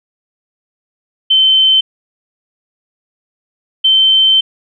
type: tone pair in turn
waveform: sine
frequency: 3082 / 3097 Hz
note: G7 / G7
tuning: -30 / -22 cents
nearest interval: unison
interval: 8 cents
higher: second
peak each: -6 dBFS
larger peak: neither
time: 1.3-1.81 / 3.84-4.41 s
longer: second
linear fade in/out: 10 ms
effects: none